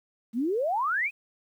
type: exponential sweep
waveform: sine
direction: up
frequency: 213.9 to 2599 Hz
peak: -24 dBFS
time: 0.33-1.11 s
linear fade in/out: 50 ms
effects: 10-bit